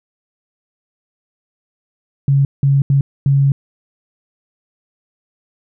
sine tone bursts at uneven times, 138.59 Hz, C#3, in tune, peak -9 dBFS, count 4, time 2.28-2.45 / 2.63-2.82 / 2.9-3.01 / 3.26-3.52 s, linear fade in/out 2 ms, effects none

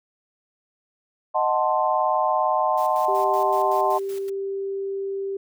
sine chord, D# diminished seventh, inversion none, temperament equal, 622.3 / 740 / 880 / 1046.5 Hz, D#5 / F#5 / A5 / C6, 0 / 0 / 0 / 0 cents, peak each -24 dBFS, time 1.34-3.99 s, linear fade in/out 20 ms
white noise with tremolo, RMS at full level -44 dBFS, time 2.77-4.3 s, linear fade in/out 10 ms, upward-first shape square, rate 5.3 Hz, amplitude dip 75%
sine tone, 392 Hz, G4, in tune, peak -25 dBFS, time 3.08-5.37 s, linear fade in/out 5 ms
effects none

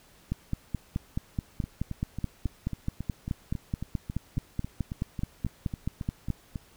two click trains, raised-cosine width 5 ms, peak -21 / -16 dBFS, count 19 / 29, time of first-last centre 1.64-6.558 / 0.32-6.303 s, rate 3.66 / 4.68 Hz, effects pink hiss -58 dBFS RMS until 6.76 s

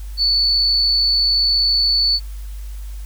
sine tone with amplitude modulation, 4467 Hz, C#8, 12 cents sharp, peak -12 dBFS, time 0.17-2.2 s, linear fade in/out 50 ms, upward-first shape sine, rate 121 Hz, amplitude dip 25%, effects added 50 Hz sine -27 dBFS peak until 3.05 s + white hiss -47 dBFS RMS until 3.05 s

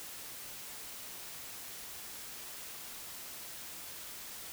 silence, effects white hiss -46 dBFS RMS until 4.52 s

